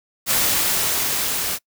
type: noise with level ramp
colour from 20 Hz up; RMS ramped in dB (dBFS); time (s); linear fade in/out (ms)
white; -18 to -24; 0.26-1.59; 50
effects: noise-tail reverb RT60 0.1 s tail -24 dB re dry